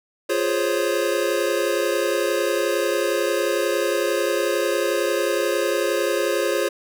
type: chord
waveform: square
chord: Db major seventh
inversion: first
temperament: equal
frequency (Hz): 349.2 / 415.3 / 523.3 / 554.4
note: F4 / Ab4 / C5 / Db5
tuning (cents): 0 / 0 / 0 / 0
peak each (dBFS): -26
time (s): 0.29-6.69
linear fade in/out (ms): 10
effects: none